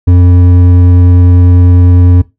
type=tone with hard clipping; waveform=sine; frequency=89 Hz; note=F2; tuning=33 cents sharp; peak=-3 dBFS; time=0.07-2.22 s; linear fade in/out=10 ms; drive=8 dB; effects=noise-tail reverb RT60 0.2 s tail -18 dB re dry